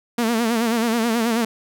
sawtooth tone with vibrato, 230 Hz, A#3, 23 cents flat, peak -14 dBFS, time 0.18-1.45 s, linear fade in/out 5 ms, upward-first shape sine, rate 9.3 Hz, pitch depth 81 cents each way, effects none

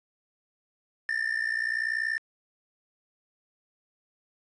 triangle tone with amplitude modulation, 1791 Hz, A6, 30 cents sharp, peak -21 dBFS, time 1.09-2.18 s, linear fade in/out 0 ms, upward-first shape sine, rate 60.5 Hz, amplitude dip 85%, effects resampled to 22050 Hz + 10-bit

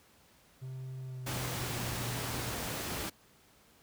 triangle tone with pitch glide, 130.4 to 120.97 Hz, C3 to B2, -5 to -35 cents, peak -37 dBFS, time 0.61-2.51 s, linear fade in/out 20 ms, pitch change -130 cents, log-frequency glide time 1.03-1.77 s
pink noise, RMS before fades -37 dBFS, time 1.26-3.1 s, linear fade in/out 10 ms
effects pink hiss -63 dBFS RMS until 3.82 s + high-pass 60 Hz 12 dB/octave

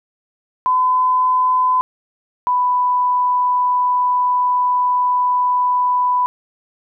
sine tone pair in turn, 1013 / 992.7 Hz, B5 / B5, +44 / +9 cents, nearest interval unison, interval 35 cents, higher first, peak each -12 / -13 dBFS, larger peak first, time 0.66-1.81 / 2.47-6.26 s, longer second, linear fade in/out 0 ms, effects none

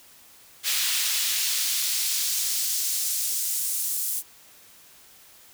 pink noise with high-pass filter sweep, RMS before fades -26 dBFS, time 0.63-4.23 s, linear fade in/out 50 ms, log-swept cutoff 2700 to 9300 Hz, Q 0.93, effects white hiss -52 dBFS RMS until 5.53 s

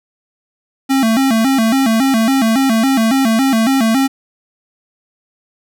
square tone with vibrato, 245.5 Hz, B3, 10 cents flat, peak -11 dBFS, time 0.89-4.08 s, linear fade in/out 20 ms, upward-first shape square, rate 3.6 Hz, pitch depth 160 cents each way, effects none

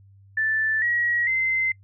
sine tone with pitch steps, 1760 / 1908.2 / 2069 Hz, A6 / A#6 / C7, 0 / +40 / -20 cents, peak -20 dBFS, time 0.37-1.72 s, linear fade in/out 5 ms, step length 450 ms, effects noise-tail reverb RT60 0.1 s tail -26 dB re dry + added 98 Hz sine -49 dBFS peak until 1.83 s

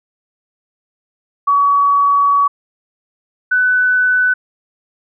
sine tone pair in turn, 1132 / 1498.5 Hz, C#6 / F#6, +36 / +22 cents, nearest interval perfect fourth, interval 486 cents, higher second, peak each -9 / -10 dBFS, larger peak first, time 1.47-2.48 / 3.51-4.34 s, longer first, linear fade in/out 10 ms, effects none

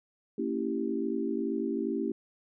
sine chord, A# diminished seventh, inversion none, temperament equal with one note detuned, 228.9 / 277.2 / 329.6 / 392 Hz, A#3 / C#4 / E4 / G4, -31 / 0 / 0 / 0 cents, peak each -34 dBFS, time 0.38-2.12 s, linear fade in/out 5 ms, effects none

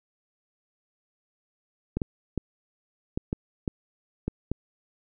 clicks, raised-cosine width 3 ms, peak -14 dBFS, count 8, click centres 1.97 / 2.018 / 2.377 / 3.175 / 3.329 / 3.678 / 4.28 / 4.516 s, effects none

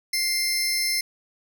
sawtooth tone pair together, 2100 / 5292 Hz, C7 / E8, +6 / +6 cents, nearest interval octave + major third, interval 1600 cents, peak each -22 dBFS, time 0.13-1.01 s, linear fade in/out 5 ms, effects none

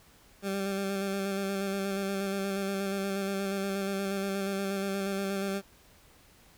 20% pulse tone with vibrato, 196 Hz, G3, in tune, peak -25 dBFS, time 0.42-5.62 s, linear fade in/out 50 ms, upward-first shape square, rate 8.4 Hz, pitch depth 19 cents each way, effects pink hiss -59 dBFS RMS until 6.57 s

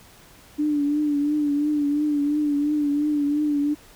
sine tone with vibrato, 293.7 Hz, D4, in tune, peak -19 dBFS, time 0.58-3.75 s, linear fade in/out 20 ms, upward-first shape triangle, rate 2.9 Hz, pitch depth 55 cents each way, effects pink hiss -50 dBFS RMS until 3.95 s

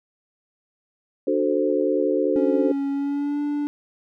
sine chord, D dominant seventh, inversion none, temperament equal with one note detuned, 296 / 370 / 440 / 523.3 Hz, D4 / F#4 / A4 / C5, +14 / 0 / 0 / 0 cents, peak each -24 dBFS, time 1.27-2.72 s, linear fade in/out 5 ms
triangle tone with pitch glide, 278.1 to 291.8 Hz, C#4 to D4, +6 to -11 cents, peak -20 dBFS, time 2.36-3.67 s, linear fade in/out 0 ms, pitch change +83 cents, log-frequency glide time 2.91-3.41 s
effects none

